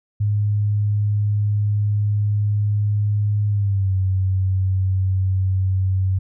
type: tone with pitch glide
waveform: sine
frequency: 103.83 to 94.66 Hz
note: G#2 to F#2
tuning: 0 to +40 cents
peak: -16 dBFS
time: 0.2-6.19 s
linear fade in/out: 10 ms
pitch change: -160 cents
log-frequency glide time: 3.48-3.95 s
effects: none